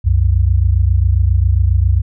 sine tone pair together, 65.1 / 92.5 Hz, C2 / F#2, -8 / 0 cents, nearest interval tritone, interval 608 cents, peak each -12 dBFS, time 0.04-2.02 s, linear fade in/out 20 ms, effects none

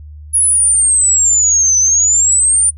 sine exponential two-way sweep, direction down then up, 10548 to 6030 to 9350 Hz, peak -8 dBFS, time 0.33-2.71 s, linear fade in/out 20 ms, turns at 1.78 s, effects noise-tail reverb RT60 0.1 s tail -25 dB re dry + added 75 Hz sine -30 dBFS peak until 2.77 s

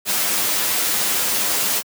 white noise with comb filter, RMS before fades -20 dBFS, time 0.05-1.83 s, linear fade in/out 50 ms, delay 9.9 ms, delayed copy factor +0.65, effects high-pass 150 Hz 12 dB/octave

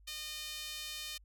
sawtooth tone with high-pass filter, 610 Hz, D#5, 34 cents flat, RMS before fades -43 dBFS, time 0.07-1.18 s, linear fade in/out 10 ms, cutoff 3300 Hz, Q 1.5, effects added 50 Hz sine -58 dBFS peak until 1.24 s

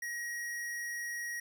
square tone, 1895 Hz, A#6, 28 cents sharp, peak -37 dBFS, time 0.02-1.4 s, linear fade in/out 5 ms, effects none

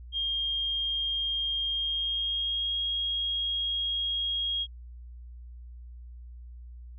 sine tone with pitch glide, 3221 to 3272 Hz, G7 to G#7, +46 to -26 cents, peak -27 dBFS, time 0.12-4.67 s, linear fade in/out 50 ms, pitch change +28 cents, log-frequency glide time 1.7-2.79 s, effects added 60 Hz sine -42 dBFS peak until 6.98 s

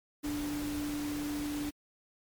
sine tone in noise, 293.7 Hz, D4, in tune, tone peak -33 dBFS, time 0.23-1.71 s, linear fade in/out 20 ms, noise pink, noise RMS -42 dBFS, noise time 0.23-1.71 s, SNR +6 dB, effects MP3 96 kbps

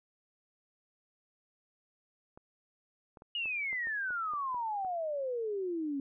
clicks, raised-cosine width 1 ms, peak -37 dBFS, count 10, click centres 2.375 / 3.172 / 3.221 / 3.457 / 3.729 / 3.871 / 4.106 / 4.336 / 4.545 / 4.848 s
sine exponential sweep, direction down, 2903 to 269.9 Hz, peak -32 dBFS, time 3.35-6 s, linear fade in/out 2 ms
effects none

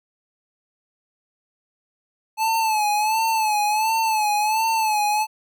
square tone with vibrato, 866 Hz, A5, 28 cents flat, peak -19 dBFS, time 2.37-5.27 s, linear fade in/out 50 ms, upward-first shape sine, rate 1.4 Hz, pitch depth 70 cents each way, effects none

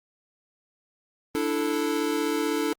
square chord, D suspended second, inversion none, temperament equal, 293.7 / 329.6 / 440 Hz, D4 / E4 / A4, 0 / 0 / 0 cents, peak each -29 / -30 / -29 dBFS, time 1.35-2.73 s, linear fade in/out 0 ms, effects Opus 32 kbps

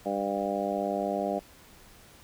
harmonic tone, 100 Hz, G2, 35 cents sharp, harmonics 2 / 3 / 4 / 5 / 6 / 7 / 8, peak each -35 / -36 / -36 / -36 / -32 / -33 / -38 dBFS, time 0.05-1.4 s, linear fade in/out 20 ms, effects pink hiss -54 dBFS RMS until 2.23 s

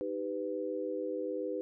sine chord, Eb augmented, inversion none, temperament equal with one note detuned, 311.1 / 392 / 499 Hz, Eb4 / G4 / B4, 0 / 0 / +18 cents, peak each -39 / -38 / -36 dBFS, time 0.01-1.61 s, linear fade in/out 0 ms, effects none

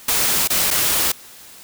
white noise with dropouts, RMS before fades -18 dBFS, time 0.08-1.12 s, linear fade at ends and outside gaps 5 ms, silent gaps 0.476-0.501 / 0.706-0.71 s, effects white hiss -42 dBFS RMS until 1.63 s

